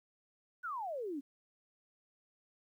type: exponential sweep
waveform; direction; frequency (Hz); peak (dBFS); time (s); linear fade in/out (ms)
sine; down; 1529 to 261.6; -37; 0.63-1.21; 20
effects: 12-bit